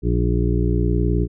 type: harmonic tone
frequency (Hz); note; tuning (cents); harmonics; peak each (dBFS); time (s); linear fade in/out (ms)
59.3; A#1; +30; 1 / 2 / 3 / 5 / 6 / 7; -19 / -22 / -24 / -26 / -27 / -27; 0.02-1.28; 50
effects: none